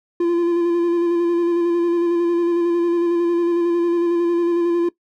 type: tone with vibrato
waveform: triangle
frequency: 343.5 Hz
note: F4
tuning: 29 cents flat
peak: -13 dBFS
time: 0.2-4.89 s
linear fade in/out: 5 ms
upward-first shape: square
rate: 11 Hz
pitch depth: 19 cents each way
effects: noise-tail reverb RT60 0.1 s tail -19 dB re dry